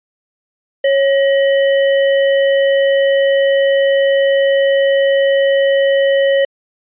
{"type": "tone with sample-and-hold", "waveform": "sine", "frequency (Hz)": 550, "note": "C#5", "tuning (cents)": -14, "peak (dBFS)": -9, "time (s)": [0.84, 6.45], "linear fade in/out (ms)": 5, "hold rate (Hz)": 2450, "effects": ["resampled to 8000 Hz"]}